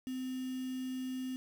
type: tone with quantisation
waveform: sine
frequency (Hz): 257.8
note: C4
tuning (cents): -26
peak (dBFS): -36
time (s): 0.07-1.36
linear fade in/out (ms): 0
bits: 8
effects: none